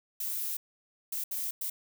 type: noise bursts at uneven times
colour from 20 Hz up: violet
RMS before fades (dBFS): -34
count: 4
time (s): 0.2-0.57 / 1.12-1.24 / 1.31-1.51 / 1.61-1.7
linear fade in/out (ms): 5
effects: none